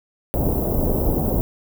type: band-stop noise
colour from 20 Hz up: pink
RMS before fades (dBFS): -20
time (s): 0.34-1.41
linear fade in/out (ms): 0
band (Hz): 670 to 16000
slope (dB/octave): 24
effects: none